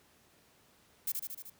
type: noise with echo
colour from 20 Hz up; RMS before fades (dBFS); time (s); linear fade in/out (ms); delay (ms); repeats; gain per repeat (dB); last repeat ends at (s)
violet; -33; 1.07-1.12; 5; 76; 5; -3; 1.5
effects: pink hiss -65 dBFS RMS until 1.59 s + high-pass 80 Hz 12 dB/octave